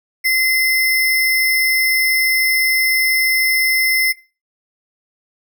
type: tone with sample-and-hold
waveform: sine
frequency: 2063 Hz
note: C7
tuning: 25 cents flat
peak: -12 dBFS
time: 0.24-4.13 s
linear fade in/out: 20 ms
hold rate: 7350 Hz
effects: noise-tail reverb RT60 0.3 s tail -18 dB re dry